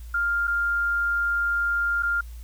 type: tone with dropouts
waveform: sine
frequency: 1400 Hz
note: F6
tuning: 4 cents sharp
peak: -21 dBFS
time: 0.14-2.21 s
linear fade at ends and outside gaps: 5 ms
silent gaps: 0.472-0.477 / 2.025-2.031 s
effects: added 58 Hz sine -36 dBFS peak until 2.43 s + white hiss -55 dBFS RMS until 2.43 s